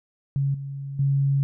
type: tone with level steps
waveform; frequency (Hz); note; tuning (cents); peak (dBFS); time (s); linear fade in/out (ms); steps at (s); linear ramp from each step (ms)
sine; 138.59; C#3; 0; -20 / -30 / -18; 0.36-1.43; 0; 0.54 / 0.99; 5
effects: none